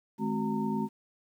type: tone cluster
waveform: sine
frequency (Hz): 155.7 / 213.3 / 262.8 / 372.3 / 916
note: D#3 / G#3 / C4 / F#4 / A#5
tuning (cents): +2 / +46 / +8 / +11 / -31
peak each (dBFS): -39 / -30 / -35 / -37 / -36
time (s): 0.18-0.89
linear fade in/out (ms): 50
effects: 10-bit